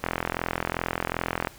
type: click train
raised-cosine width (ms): 0.5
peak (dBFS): -10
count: 62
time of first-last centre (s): 0.04-1.472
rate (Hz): 42.6
effects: pink hiss -49 dBFS RMS until 1.58 s